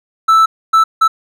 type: tone bursts at uneven times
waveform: triangle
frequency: 1318.5 Hz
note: E6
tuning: in tune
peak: -4 dBFS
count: 3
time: 0.28-0.46 / 0.73-0.84 / 1.01-1.08 s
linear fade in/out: 10 ms
effects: none